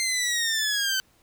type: linear sweep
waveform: 15% pulse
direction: down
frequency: 2100 to 1526 Hz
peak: -17 dBFS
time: 0-1 s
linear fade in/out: 0 ms
effects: pink hiss -62 dBFS RMS until 1.22 s